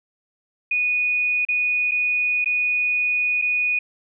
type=tone with dropouts; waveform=sine; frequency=2475 Hz; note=D#7; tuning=10 cents flat; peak=-18 dBFS; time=0.71-3.79 s; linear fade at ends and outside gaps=5 ms; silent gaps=1.451-1.486 / 1.912-1.917 / 2.445-2.458 / 3.416-3.421 s; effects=none